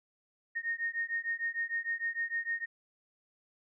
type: beating tone pair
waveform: sine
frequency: 1846 / 1852.6 Hz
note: A#6 / A#6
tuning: -17 / -11 cents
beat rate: 6.6 Hz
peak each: -35 / -35 dBFS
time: 0.55-2.66 s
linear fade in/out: 20 ms
effects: none